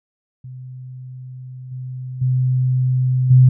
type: tone with level steps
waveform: sine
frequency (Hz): 128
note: C3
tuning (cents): -38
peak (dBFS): -31 / -26 / -14 / -6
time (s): 0.44-3.49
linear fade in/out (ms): 5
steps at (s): 1.71 / 2.21 / 3.3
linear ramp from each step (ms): 10
effects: none